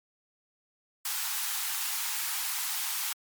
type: high-pass noise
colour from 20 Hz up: white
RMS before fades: -32 dBFS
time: 1.05-3.13 s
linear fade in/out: 5 ms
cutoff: 760 Hz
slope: 96 dB/octave
effects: MP3 96 kbps